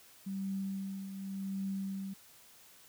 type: tone with tremolo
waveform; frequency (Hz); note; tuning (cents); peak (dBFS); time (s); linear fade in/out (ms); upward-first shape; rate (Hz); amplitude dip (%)
sine; 194.1; G3; -17; -33; 0.26-2.14; 10; triangle; 0.88; 60
effects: white hiss -59 dBFS RMS until 2.88 s